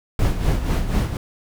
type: noise with tremolo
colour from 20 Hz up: brown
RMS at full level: -17 dBFS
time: 0.19-1.17 s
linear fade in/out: 2 ms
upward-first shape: sine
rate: 4.1 Hz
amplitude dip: 65%
effects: none